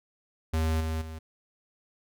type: tone with level steps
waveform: square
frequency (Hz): 79.9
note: D#2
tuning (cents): +47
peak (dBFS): -25 / -29 / -38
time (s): 0.53-1.19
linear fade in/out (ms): 10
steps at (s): 0.8 / 1.01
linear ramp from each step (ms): 10
effects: none